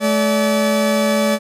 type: tone pair together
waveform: 40% pulse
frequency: 215.4 / 575.9 Hz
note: A3 / D5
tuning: -37 / -34 cents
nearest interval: octave + perfect fourth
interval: 1703 cents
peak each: -16 dBFS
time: 0-1.39 s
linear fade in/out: 50 ms
effects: resampled to 32000 Hz